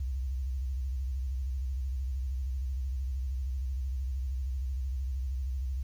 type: tone with vibrato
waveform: sine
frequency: 65.1 Hz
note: C2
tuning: 8 cents flat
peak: -30 dBFS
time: 0-5.83 s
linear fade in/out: 5 ms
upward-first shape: square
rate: 13 Hz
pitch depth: 100 cents each way
effects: 10-bit